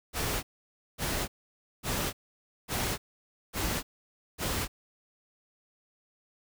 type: noise bursts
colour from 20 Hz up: pink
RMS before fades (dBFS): -31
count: 6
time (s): 0.13-4.68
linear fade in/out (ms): 50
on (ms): 300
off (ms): 550
effects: none